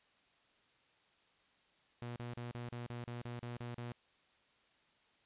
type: tone bursts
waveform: sawtooth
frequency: 120.3 Hz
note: B2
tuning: 45 cents flat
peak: -38 dBFS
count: 11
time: 2.02-3.92 s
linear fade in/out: 0 ms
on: 140 ms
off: 36 ms
effects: white hiss -71 dBFS RMS until 5.25 s + resampled to 8000 Hz